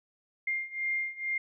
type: beating tone pair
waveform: sine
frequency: 2111 / 2113.2 Hz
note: C7 / C7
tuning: +15 / +17 cents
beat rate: 2.2 Hz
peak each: -34 / -32 dBFS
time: 0.47-1.38 s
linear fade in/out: 5 ms
effects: none

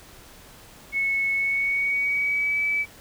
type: tone with pitch glide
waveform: sine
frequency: 2200 to 2299 Hz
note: C#7 to D7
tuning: -14 to -37 cents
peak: -21 dBFS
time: 0.92-2.86 s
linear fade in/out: 50 ms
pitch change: +77 cents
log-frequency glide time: 1.34-2.63 s
effects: pink hiss -48 dBFS RMS until 3 s

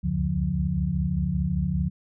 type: tone cluster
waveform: sine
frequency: 67.7 / 72.8 / 90.2 / 144.7 / 177.8 Hz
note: C#2 / D2 / F#2 / D3 / F3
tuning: -40 / -15 / -44 / -25 / +31 cents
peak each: -35 / -29 / -33 / -28 / -26 dBFS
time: 0.03-1.9 s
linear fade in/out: 20 ms
effects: none

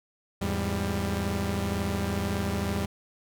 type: tone cluster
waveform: sawtooth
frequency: 83.5 / 105.6 / 197.9 Hz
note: E2 / G#2 / G3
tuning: +23 / +29 / +17 cents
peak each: -27 / -30 / -26 dBFS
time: 0.41-2.86 s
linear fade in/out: 10 ms
effects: none

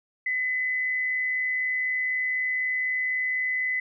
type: tone with amplitude modulation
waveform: sine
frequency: 2014 Hz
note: B6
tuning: 33 cents sharp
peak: -22 dBFS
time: 0.26-3.8 s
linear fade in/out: 5 ms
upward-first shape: sine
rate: 140 Hz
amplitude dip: 40%
effects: none

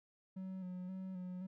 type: tone with vibrato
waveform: triangle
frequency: 185 Hz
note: F#3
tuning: in tune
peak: -40 dBFS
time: 0.36-1.47 s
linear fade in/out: 10 ms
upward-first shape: square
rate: 1.9 Hz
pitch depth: 31 cents each way
effects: none

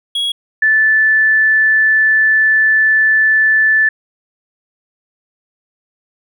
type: tone pair in turn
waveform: triangle / sine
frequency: 3322 / 1751.1 Hz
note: G#7 / A6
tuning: 0 / -9 cents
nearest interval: major seventh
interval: 1109 cents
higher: first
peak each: -13 / -8 dBFS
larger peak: second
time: 0.15-0.32 / 0.62-3.89 s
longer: second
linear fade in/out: 5 ms
effects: none

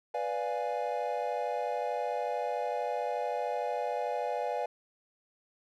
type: chord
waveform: triangle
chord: B diminished seventh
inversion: none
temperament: equal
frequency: 493.9 / 587.3 / 698.5 / 830.6 Hz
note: B4 / D5 / F5 / Ab5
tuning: 0 / 0 / 0 / 0 cents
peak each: -34 dBFS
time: 0.14-4.66 s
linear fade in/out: 5 ms
effects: none

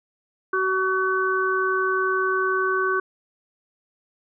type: harmonic tone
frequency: 377.6 Hz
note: F#4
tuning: 35 cents sharp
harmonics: 1 / 3 / 4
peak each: -24 / -24 / -24 dBFS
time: 0.53-3 s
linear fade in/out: 5 ms
effects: none

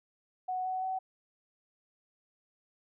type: tone with pitch steps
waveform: sine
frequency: 740 / 747.3 / 754.7 Hz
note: F#5 / F#5 / F#5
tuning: 0 / +17 / +34 cents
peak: -31 dBFS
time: 0.48-0.99 s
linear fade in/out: 10 ms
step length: 170 ms
effects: none

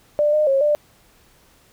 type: tone with pitch steps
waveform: sine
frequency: 593 / 608 / 543 / 594 Hz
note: D5 / D#5 / C#5 / D5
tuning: +17 / -40 / -36 / +20 cents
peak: -14 dBFS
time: 0.19-0.75 s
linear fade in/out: 0 ms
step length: 140 ms
effects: pink hiss -55 dBFS RMS until 1.72 s

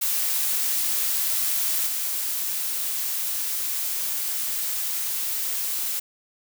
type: noise with level steps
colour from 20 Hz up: blue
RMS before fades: -24 / -27 dBFS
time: 0.01-6 s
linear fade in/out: 10 ms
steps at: 1.86 s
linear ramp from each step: 20 ms
effects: none

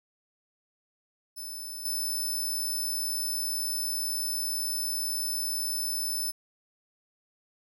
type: tone with level steps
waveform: 10% pulse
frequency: 5274 Hz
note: E8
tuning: in tune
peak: -31 / -23 dBFS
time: 1.36-6.32 s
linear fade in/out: 20 ms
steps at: 1.85 s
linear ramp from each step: 5 ms
effects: none

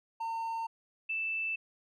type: tone pair in turn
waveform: triangle / sine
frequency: 909 / 2645 Hz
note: A#5 / E7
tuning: -44 / +5 cents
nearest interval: octave + tritone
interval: 1849 cents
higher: second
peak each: -31 / -31 dBFS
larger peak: neither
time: 0.2-0.67 / 1.09-1.56 s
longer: neither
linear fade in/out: 10 ms
effects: none

